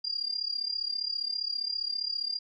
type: tone with amplitude modulation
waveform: sine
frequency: 4801 Hz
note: D8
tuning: 37 cents sharp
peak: -26 dBFS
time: 0.04-2.39 s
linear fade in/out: 10 ms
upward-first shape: sine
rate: 35 Hz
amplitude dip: 85%
effects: none